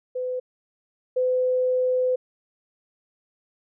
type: tone pair in turn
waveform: sine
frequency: 505 / 507.1 Hz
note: B4 / B4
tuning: +39 / +46 cents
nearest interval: unison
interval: 7 cents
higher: second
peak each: -25 / -19 dBFS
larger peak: second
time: 0.15-0.4 / 1.16-2.16 s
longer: second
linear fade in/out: 10 ms
effects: none